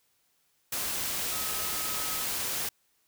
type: tone in noise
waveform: sine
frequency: 1275 Hz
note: D#6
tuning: 42 cents sharp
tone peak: -42 dBFS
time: 1.31-2.24 s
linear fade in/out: 5 ms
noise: white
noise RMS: -32 dBFS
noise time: 0.72-2.69 s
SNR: -13 dB
effects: white hiss -71 dBFS RMS until 3.07 s